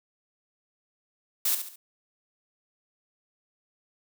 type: noise with echo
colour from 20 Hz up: blue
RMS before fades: -25 dBFS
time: 1.45-1.55 s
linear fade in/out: 5 ms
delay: 70 ms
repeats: 3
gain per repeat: -8 dB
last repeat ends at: 1.76 s
effects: none